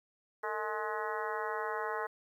harmonic tone with a mistuned harmonic, 211.9 Hz, G#3, 35 cents sharp, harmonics 2 / 3 / 4 / 5 / 6 / 7 / 8 / 9, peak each -39 / -43 / -40 / -40 / -43 / -43 / -46 / -45 dBFS, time 0.43-2.07 s, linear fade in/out 10 ms, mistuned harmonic 2, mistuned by +97 cents, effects 11-bit

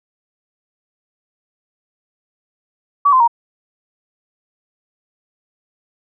sine tone with pitch steps, 1140 / 1033.4 / 936.7 Hz, C#6 / C6 / A#5, +48 / -22 / +8 cents, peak -8 dBFS, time 3.05-3.278 s, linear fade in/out 10 ms, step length 76 ms, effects none

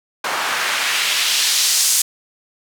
white noise with band-pass filter sweep, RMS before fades -18 dBFS, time 0.24-2.02 s, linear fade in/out 5 ms, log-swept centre 1000 to 7500 Hz, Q 1.1, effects none

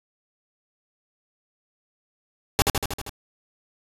pink noise with echo, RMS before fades -17 dBFS, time 2.59-2.62 s, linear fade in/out 0 ms, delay 79 ms, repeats 6, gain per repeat -3 dB, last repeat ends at 3.094 s, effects resampled to 32000 Hz

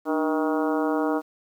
harmonic tone with a mistuned harmonic, 158.1 Hz, D#3, 28 cents sharp, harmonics 2 / 3 / 4 / 5 / 6 / 7 / 8 / 9, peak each -24 / -28 / -30 / -32 / -34 / -35 / -36 / -37 dBFS, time 0.05-1.22 s, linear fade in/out 50 ms, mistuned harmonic 2, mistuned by -79 cents, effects 9-bit

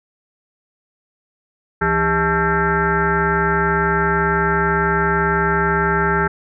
sine tone with frequency modulation, 875 Hz, A5, 10 cents flat, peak -14 dBFS, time 1.81-6.28 s, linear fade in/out 10 ms, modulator 236 Hz, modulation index 3.6, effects none

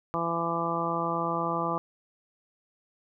harmonic tone, 168.1 Hz, E3, 34 cents sharp, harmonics 1 / 2 / 3 / 4 / 5 / 6 / 7, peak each -35 / -35 / -35 / -35 / -35 / -34 / -31 dBFS, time 0.14-1.78 s, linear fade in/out 0 ms, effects none

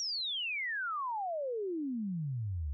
sine exponential sweep, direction down, 5760 to 67.6 Hz, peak -33 dBFS, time 0-2.73 s, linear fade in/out 0 ms, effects none

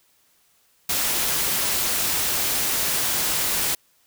white noise, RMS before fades -23 dBFS, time 0.89-3.75 s, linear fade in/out 5 ms, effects white hiss -62 dBFS RMS until 4.06 s

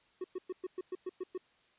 triangle tone bursts, 368.5 Hz, F#4, 7 cents flat, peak -33 dBFS, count 9, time 0.21-1.378 s, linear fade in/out 5 ms, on 32 ms, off 110 ms, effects white hiss -68 dBFS RMS until 1.78 s + resampled to 8000 Hz

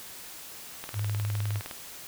click train, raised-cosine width 0.3 ms, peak -21 dBFS, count 18, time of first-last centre 0.84-1.712 s, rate 19.5 Hz
sine tone with vibrato, 103.83 Hz, G#2, in tune, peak -27 dBFS, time 0.93-1.62 s, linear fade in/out 50 ms, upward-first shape sine, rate 12 Hz, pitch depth 23 cents each way
effects white hiss -44 dBFS RMS until 2.07 s

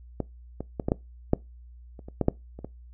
clicks, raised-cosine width 2 ms, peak -14 / -19 / -15 / -12 / -8 / -6 / -30 / -27 / -10 / -6 / -27 / -21 dBFS, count 12, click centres 0.203 / 0.606 / 0.798 / 0.885 / 0.919 / 1.334 / 1.992 / 2.085 / 2.213 / 2.284 / 2.59 / 2.646 s, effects noise-tail reverb RT60 0.2 s tail -22 dB re dry + added 60 Hz sine -45 dBFS peak until 2.93 s

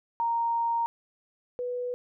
sine tone pair in turn, 930 / 492.7 Hz, A#5 / B4, -4 / -4 cents, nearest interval major seventh, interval 1100 cents, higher first, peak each -24 / -29 dBFS, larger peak first, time 0.2-0.86 / 1.59-1.94 s, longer first, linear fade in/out 0 ms, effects none

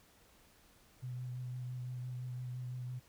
sine tone with vibrato, 125.2 Hz, B2, 24 cents sharp, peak -39 dBFS, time 1.02-3 s, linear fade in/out 20 ms, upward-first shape triangle, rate 5.9 Hz, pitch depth 22 cents each way, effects pink hiss -65 dBFS RMS until 3.08 s

